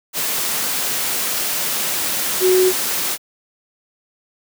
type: tone in noise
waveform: sine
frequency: 370 Hz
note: F#4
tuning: in tune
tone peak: -11 dBFS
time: 2.4-2.73 s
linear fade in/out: 50 ms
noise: white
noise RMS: -21 dBFS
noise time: 0.13-3.18 s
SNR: +7 dB
effects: high-pass 150 Hz 12 dB/octave